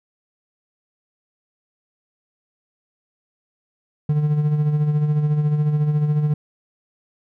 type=tone with tremolo; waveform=triangle; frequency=149.7 Hz; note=D3; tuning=33 cents sharp; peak=-12 dBFS; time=4.09-6.34 s; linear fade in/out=5 ms; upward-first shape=sine; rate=14 Hz; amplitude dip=50%; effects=none